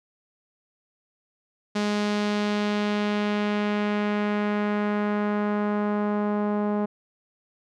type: tone with low-pass filter sweep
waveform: sawtooth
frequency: 207.7 Hz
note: G#3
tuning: in tune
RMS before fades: -25 dBFS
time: 1.75-6.86 s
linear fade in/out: 10 ms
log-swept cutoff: 5400 to 910 Hz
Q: 1.1
effects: none